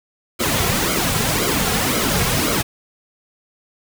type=noise with flanger; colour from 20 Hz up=pink; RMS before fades=-19 dBFS; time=0.39-2.63 s; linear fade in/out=20 ms; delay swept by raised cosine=1.1 to 3.4 ms; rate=1.9 Hz; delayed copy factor=-0.7; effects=none

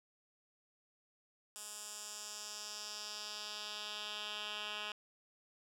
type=tone with band-pass filter sweep; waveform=10% pulse; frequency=210 Hz; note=G#3; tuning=19 cents sharp; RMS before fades=-45 dBFS; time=1.56-4.92 s; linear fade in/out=0 ms; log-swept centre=8600 to 2700 Hz; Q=2; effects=none

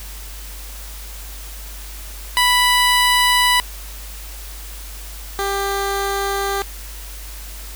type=tone pair in turn; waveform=15% pulse; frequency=987.8 / 396 Hz; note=B5 / G4; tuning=0 / +18 cents; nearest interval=octave + major third; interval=1582 cents; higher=first; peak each=-6 / -13 dBFS; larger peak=first; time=2.37-3.6 / 5.39-6.62 s; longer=neither; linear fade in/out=0 ms; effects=added 50 Hz sine -32 dBFS peak until 7.75 s + white hiss -37 dBFS RMS until 7.75 s

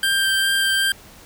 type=tone with vibrato; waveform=25% pulse; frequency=1579 Hz; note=G6; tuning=12 cents sharp; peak=-13 dBFS; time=0.03-0.92 s; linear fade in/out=2 ms; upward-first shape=triangle; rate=2.5 Hz; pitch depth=10 cents each way; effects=pink hiss -45 dBFS RMS until 1.25 s

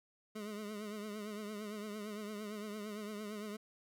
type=tone with vibrato; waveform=25% pulse; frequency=210.3 Hz; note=G#3; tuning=22 cents sharp; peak=-38 dBFS; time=0.35-3.57 s; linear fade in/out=10 ms; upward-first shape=triangle; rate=8.8 Hz; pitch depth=73 cents each way; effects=none

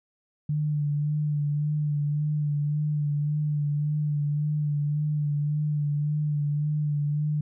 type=tone with vibrato; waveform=sine; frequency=148.3 Hz; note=D3; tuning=17 cents sharp; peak=-23 dBFS; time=0.49-7.41 s; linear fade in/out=5 ms; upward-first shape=sine; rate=1.8 Hz; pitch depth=29 cents each way; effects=none

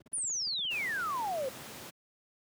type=noise bursts; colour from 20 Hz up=brown; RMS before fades=-48 dBFS; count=12; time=0-0.659 s; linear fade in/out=5 ms; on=21 ms; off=37 ms
type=exponential sweep; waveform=sine; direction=down; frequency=10050 to 501 Hz; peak=-31 dBFS; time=0.13-1.49 s; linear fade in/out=5 ms
type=noise; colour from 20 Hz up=pink; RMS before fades=-45 dBFS; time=0.7-1.91 s; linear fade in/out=20 ms
effects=high-pass 150 Hz 12 dB/octave

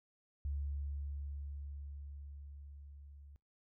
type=tone with level ramp; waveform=sine; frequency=71.1 Hz; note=C#2; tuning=45 cents sharp; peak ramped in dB=-35 to -53 dBFS; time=0.45-3.36 s; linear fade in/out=0 ms; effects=noise-tail reverb RT60 0.2 s tail -26 dB re dry

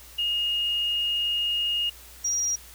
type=tone pair in turn; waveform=sine; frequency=2853 / 5706 Hz; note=F7 / F8; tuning=+36 / +36 cents; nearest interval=octave; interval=1200 cents; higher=second; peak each=-23 dBFS; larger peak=neither; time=0.18-1.9 / 2.24-2.56 s; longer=first; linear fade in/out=10 ms; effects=added 60 Hz sine -50 dBFS peak until 2.74 s + white hiss -48 dBFS RMS until 2.74 s

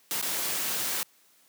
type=noise with dropouts; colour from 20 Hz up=white; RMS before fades=-30 dBFS; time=0.11-1.03 s; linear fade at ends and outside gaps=0 ms; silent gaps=0.214-0.226 s; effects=white hiss -62 dBFS RMS until 1.48 s + high-pass 150 Hz 12 dB/octave

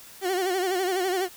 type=tone with vibrato; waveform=30% pulse; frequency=370.9 Hz; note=F#4; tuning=4 cents sharp; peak=-21 dBFS; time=0.21-1.29 s; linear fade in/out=50 ms; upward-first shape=sine; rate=12 Hz; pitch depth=86 cents each way; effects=white hiss -47 dBFS RMS until 1.36 s

